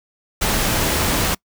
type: noise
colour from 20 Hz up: pink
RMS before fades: -19 dBFS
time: 0.41-1.35 s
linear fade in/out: 10 ms
effects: noise-tail reverb RT60 0.1 s tail -26 dB re dry